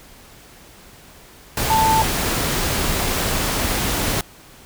sine tone in noise, 885 Hz, A5, 10 cents sharp, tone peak -14 dBFS, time 1.7-2.02 s, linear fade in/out 2 ms, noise pink, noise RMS -21 dBFS, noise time 1.57-4.21 s, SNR +4 dB, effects pink hiss -45 dBFS RMS until 4.65 s

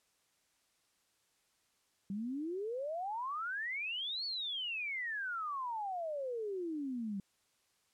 sine exponential two-way sweep, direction up then down, 190 to 4501 to 190 Hz, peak -36 dBFS, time 2.1-7.2 s, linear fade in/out 2 ms, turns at 4.25 s, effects white hiss -75 dBFS RMS until 7.93 s + low-pass 10000 Hz 12 dB/octave

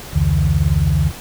sine tone cluster, 68.4 / 86.6 / 138.1 / 158.1 Hz, C#2 / F2 / C#3 / D#3, -23 / -14 / -6 / +28 cents, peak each -18 dBFS, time 0.12-1.12 s, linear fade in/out 50 ms, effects pink hiss -34 dBFS RMS until 1.2 s

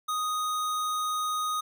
square tone, 1244.5 Hz, D#6, in tune, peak -28 dBFS, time 0.08-1.61 s, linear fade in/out 10 ms, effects none

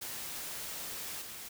white noise with level steps, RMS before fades -41 / -45 dBFS, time 0.01-1.49 s, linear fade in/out 10 ms, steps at 1.21 s, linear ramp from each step 10 ms, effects none

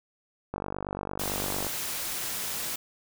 click train, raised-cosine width 1 ms, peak -18 dBFS, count 56, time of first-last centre 0.54-1.667 s, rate 48.8 Hz
white noise, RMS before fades -33 dBFS, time 1.19-2.76 s, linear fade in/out 5 ms
effects none

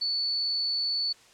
sine tone, 4461 Hz, C#8, 10 cents sharp, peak -25 dBFS, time 0.01-1.13 s, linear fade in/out 10 ms, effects white hiss -56 dBFS RMS until 1.33 s + low-pass 7000 Hz 12 dB/octave

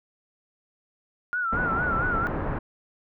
sine tone with vibrato, 1404 Hz, F6, 9 cents sharp, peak -24 dBFS, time 1.33-2.27 s, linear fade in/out 0 ms, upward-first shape sine, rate 4.4 Hz, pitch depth 100 cents each way
pink low-pass noise, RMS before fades -29 dBFS, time 1.52-2.59 s, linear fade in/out 10 ms, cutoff 1500 Hz, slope 24 dB/octave
effects none

